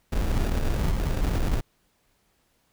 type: noise with sample-and-hold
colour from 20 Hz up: brown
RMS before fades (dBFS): -24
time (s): 0.12-1.61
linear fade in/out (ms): 10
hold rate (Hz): 1050
effects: pink hiss -68 dBFS RMS until 2.72 s